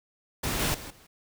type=noise with level steps; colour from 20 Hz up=pink; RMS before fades=-30 / -27 / -41 / -55 dBFS; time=0.43-1.07 s; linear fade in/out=10 ms; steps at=0.59 / 0.74 / 0.9 s; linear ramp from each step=5 ms; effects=none